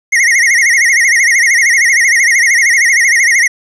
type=tone with vibrato; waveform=square; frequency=2006 Hz; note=B6; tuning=26 cents sharp; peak=-7 dBFS; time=0.12-3.48 s; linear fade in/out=10 ms; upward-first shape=sine; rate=13 Hz; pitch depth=150 cents each way; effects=resampled to 22050 Hz + 7-bit